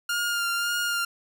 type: tone with vibrato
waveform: sawtooth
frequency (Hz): 1407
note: F6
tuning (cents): +12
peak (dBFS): -21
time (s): 0.09-1.05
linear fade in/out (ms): 5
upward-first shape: sine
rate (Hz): 1.8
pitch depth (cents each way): 22
effects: none